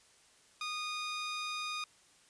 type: tone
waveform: 15% pulse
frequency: 1231 Hz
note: D#6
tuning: 19 cents flat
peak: -30 dBFS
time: 0.61-1.84 s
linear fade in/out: 2 ms
effects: white hiss -64 dBFS RMS until 2.29 s + resampled to 22050 Hz